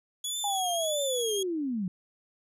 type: tone with vibrato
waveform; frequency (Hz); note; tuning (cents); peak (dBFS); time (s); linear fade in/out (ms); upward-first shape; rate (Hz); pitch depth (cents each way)
20% pulse; 3378; G#7; +29; -25; 0.24-1.43; 5; triangle; 1.6; 93
type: linear sweep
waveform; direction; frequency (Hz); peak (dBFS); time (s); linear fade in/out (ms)
sine; down; 825 to 173.4; -28; 0.44-1.88; 2
effects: none